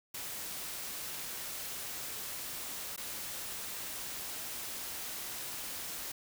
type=noise with dropouts; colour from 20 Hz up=white; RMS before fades=-41 dBFS; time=0.14-6.12 s; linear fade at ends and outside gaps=5 ms; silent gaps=2.963-2.976 s; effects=none